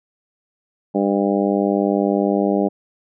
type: harmonic tone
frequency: 99.9 Hz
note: G2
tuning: 33 cents sharp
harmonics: 2 / 3 / 4 / 5 / 6 / 7 / 8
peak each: -20 / -21 / -22 / -25 / -24 / -28 / -28 dBFS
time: 0.94-2.69 s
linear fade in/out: 20 ms
effects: none